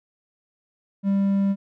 triangle tone, 197.3 Hz, G3, 11 cents sharp, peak -16 dBFS, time 1.03-1.56 s, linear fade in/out 50 ms, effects none

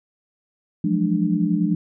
sine tone cluster, 171.5 / 181.6 / 210 / 297 Hz, F3 / F#3 / G#3 / D4, -31 / -32 / +19 / +20 cents, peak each -23 dBFS, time 0.84-1.75 s, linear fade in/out 5 ms, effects none

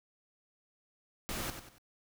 pink noise with echo, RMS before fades -38 dBFS, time 1.29-1.5 s, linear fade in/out 0 ms, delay 94 ms, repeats 3, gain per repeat -8 dB, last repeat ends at 1.782 s, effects none

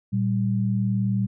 sine tone pair together, 115.95 / 195 Hz, A#2 / G3, -9 / -9 cents, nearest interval major sixth, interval 900 cents, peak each -23 dBFS, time 0.12-1.27 s, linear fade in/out 20 ms, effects none

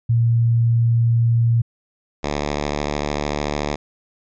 sine / 5% pulse tone pair in turn, 116.54 / 73.42 Hz, A#2 / D2, 0 / 0 cents, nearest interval minor sixth, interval 800 cents, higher first, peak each -13 / -10 dBFS, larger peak second, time 0.09-1.62 / 2.23-3.76 s, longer neither, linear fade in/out 10 ms, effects resampled to 16000 Hz

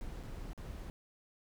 brown noise with dropouts, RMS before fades -44 dBFS, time 0.01-0.9 s, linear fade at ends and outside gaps 0 ms, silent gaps 0.23-0.236 / 0.532-0.577 s, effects none

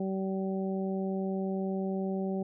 harmonic tone, 191.5 Hz, G3, 40 cents flat, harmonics 1 / 2 / 3 / 4, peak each -31 / -35 / -40 / -43 dBFS, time 0-2.43 s, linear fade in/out 5 ms, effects none

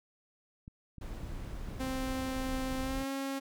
clicks, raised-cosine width 5 ms, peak -34 dBFS, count 4, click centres 0.679 / 0.983 / 1.232 / 1.687 s
brown noise, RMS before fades -40 dBFS, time 1.01-3.04 s, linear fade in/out 5 ms
sawtooth tone with pitch glide, 261.6 to 272.2 Hz, C4 to C#4, 0 to -31 cents, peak -30 dBFS, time 1.79-3.4 s, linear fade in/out 20 ms, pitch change +69 cents, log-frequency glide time 2.81-3.1 s
effects none

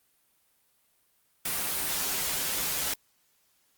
white noise with comb filter, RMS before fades -30 dBFS, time 1.45-2.94 s, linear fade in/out 5 ms, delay 8.9 ms, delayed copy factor -0.5, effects white hiss -69 dBFS RMS until 3.77 s + Opus 32 kbps

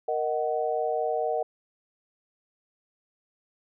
sine chord, D# minor, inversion second, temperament just, 466.7 / 622.3 / 746.7 Hz, A#4 / D#5 / F#5, +2 / 0 / +16 cents, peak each -29 dBFS, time 0.08-1.43 s, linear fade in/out 5 ms, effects none

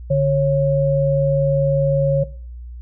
sine tone pair together, 145.1 / 547.8 Hz, D3 / C#5, -21 / -21 cents, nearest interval octave + major seventh, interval 2300 cents, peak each -16 dBFS, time 0.1-2.24 s, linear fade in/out 10 ms, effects noise-tail reverb RT60 0.5 s tail -20 dB re dry + added 60 Hz sine -31 dBFS peak until 2.81 s

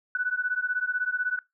sine beating tone pair, 1480 / 1496 Hz, F#6 / F#6, 0 / +19 cents, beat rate 16 Hz, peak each -28 dBFS, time 0.15-1.39 s, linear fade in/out 2 ms, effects noise-tail reverb RT60 0.2 s tail -23 dB re dry

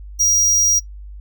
square tone, 5730 Hz, F8, 44 cents sharp, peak -12 dBFS, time 0.19-0.8 s, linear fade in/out 20 ms, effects noise-tail reverb RT60 0.1 s tail -22 dB re dry + added 50 Hz sine -32 dBFS peak until 1.2 s

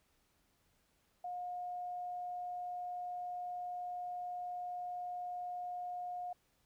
sine tone, 716 Hz, F5, 43 cents sharp, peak -39 dBFS, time 1.24-6.33 s, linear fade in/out 5 ms, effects pink hiss -75 dBFS RMS until 6.65 s

